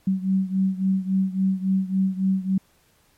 sine beating tone pair, 189.4 / 193 Hz, F#3 / G3, +41 / -27 cents, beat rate 3.6 Hz, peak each -21 / -24 dBFS, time 0.07-2.58 s, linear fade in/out 5 ms, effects pink hiss -61 dBFS RMS until 3.17 s + MP3 64 kbps

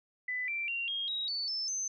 sine tone with pitch steps, 1999 / 2350 / 2762 / 3247 / 3817 / 4488 / 5275 / 6201 Hz, B6 / D7 / F7 / G#7 / A#7 / C#8 / E8 / G8, +20 / +1 / -20 / -40 / +40 / +21 / 0 / -20 cents, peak -32 dBFS, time 0.28-1.88 s, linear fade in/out 5 ms, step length 200 ms, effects none

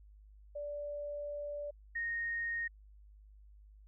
sine tone pair in turn, 583 / 1857.3 Hz, D5 / A#6, -13 / -7 cents, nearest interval octave + minor sixth, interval 2006 cents, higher second, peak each -38 / -34 dBFS, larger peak second, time 0.55-1.71 / 1.95-2.68 s, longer first, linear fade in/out 10 ms, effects added 51 Hz sine -55 dBFS peak until 3.87 s

